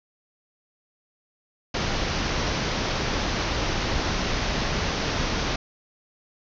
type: low-pass noise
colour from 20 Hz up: pink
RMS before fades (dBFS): -26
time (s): 1.74-5.56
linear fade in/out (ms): 5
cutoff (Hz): 6200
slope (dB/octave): 96
effects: none